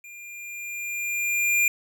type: tone with level ramp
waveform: square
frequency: 2400 Hz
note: D7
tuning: 37 cents sharp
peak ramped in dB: -42 to -18 dBFS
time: 0.04-1.68 s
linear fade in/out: 2 ms
effects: none